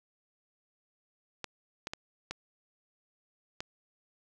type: clicks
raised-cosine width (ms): 0.2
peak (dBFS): -19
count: 5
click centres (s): 1.443 / 1.871 / 1.935 / 2.31 / 3.605
effects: none